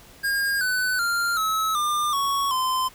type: tone with pitch steps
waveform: square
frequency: 1619 / 1501.9 / 1393.2 / 1292.4 / 1198.9 / 1112.2 / 1031.8 Hz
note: G#6 / F#6 / F6 / E6 / D6 / C#6 / C6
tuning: -45 / +25 / -5 / -35 / +35 / +5 / -24 cents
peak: -22 dBFS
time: 0.23-2.89 s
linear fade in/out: 20 ms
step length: 380 ms
effects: pink hiss -49 dBFS RMS until 2.94 s